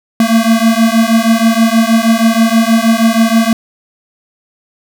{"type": "beating tone pair", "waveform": "square", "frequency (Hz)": [223.5, 229.8], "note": ["A3", "A#3"], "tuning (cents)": [27, -25], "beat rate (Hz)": 6.3, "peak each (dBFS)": -11, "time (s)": [0.2, 3.53], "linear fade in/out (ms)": 2, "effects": []}